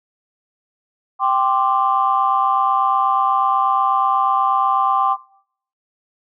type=chord; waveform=sine; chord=G suspended fourth; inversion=none; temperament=equal; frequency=784 / 1046.5 / 1174.7 Hz; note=G5 / C6 / D6; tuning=0 / 0 / 0 cents; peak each=-18 dBFS; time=1.19-5.17 s; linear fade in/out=50 ms; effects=noise-tail reverb RT60 0.6 s tail -19 dB re dry + tanh soft clip ceiling -4 dBFS